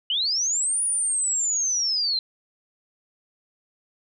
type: linear two-way sweep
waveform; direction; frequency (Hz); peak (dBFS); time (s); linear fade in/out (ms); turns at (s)
sine; up then down; 2877 to 9760 to 4058; -21; 0.1-2.19; 2; 0.83
effects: none